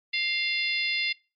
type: harmonic tone with a mistuned harmonic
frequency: 700 Hz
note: F5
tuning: 4 cents sharp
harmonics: 3 / 4 / 5 / 6 / 7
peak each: -28 / -30 / -32 / -34 / -35 dBFS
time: 0.13-1.13 s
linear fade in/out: 10 ms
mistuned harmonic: 4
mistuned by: -31 cents
effects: noise-tail reverb RT60 0.3 s tail -23 dB re dry + MP3 32 kbps